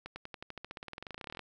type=accelerating click train; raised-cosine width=0.3 ms; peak=-26 dBFS; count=27; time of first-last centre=0.06-1.393 s; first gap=100 ms; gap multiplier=0.94; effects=none